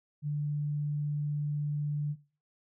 sine tone, 147.3 Hz, D3, 6 cents sharp, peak -29 dBFS, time 0.22-2.16 s, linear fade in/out 50 ms, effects noise-tail reverb RT60 0.4 s tail -19 dB re dry

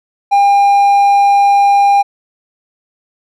triangle tone, 803 Hz, G5, 41 cents sharp, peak -4 dBFS, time 0.31-2.03 s, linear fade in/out 20 ms, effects none

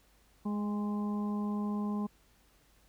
harmonic tone with a mistuned harmonic, 207.7 Hz, G#3, in tune, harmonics 1 / 2 / 3 / 4 / 5, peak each -31 / -44 / -52 / -47 / -45 dBFS, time 0.45-2.07 s, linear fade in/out 10 ms, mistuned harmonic 4, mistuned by -25 cents, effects added 50 Hz sine -67 dBFS peak until 2.88 s + pink hiss -67 dBFS RMS until 2.88 s

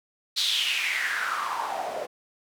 white noise with band-pass filter sweep, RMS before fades -28 dBFS, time 0.36-2.07 s, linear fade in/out 20 ms, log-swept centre 4100 to 540 Hz, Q 5.6, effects none

